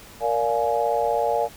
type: chord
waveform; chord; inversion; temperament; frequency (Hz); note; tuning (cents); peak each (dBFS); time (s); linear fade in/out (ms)
sine; Bb dominant seventh; none; just; 466.2 / 582.7 / 699.2 / 839.1; Bb4 / D5 / F5 / Ab5; 0 / -14 / +2 / +18; -25; 0.2-1.49; 50
effects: pink hiss -45 dBFS RMS until 1.56 s